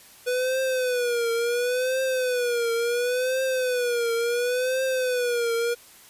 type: tone with vibrato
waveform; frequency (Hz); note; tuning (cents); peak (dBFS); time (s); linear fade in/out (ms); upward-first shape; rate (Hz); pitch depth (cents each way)
square; 492.9; B4; -3; -23; 0.26-5.75; 20; triangle; 0.71; 120
effects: white hiss -50 dBFS RMS until 6.09 s + resampled to 32000 Hz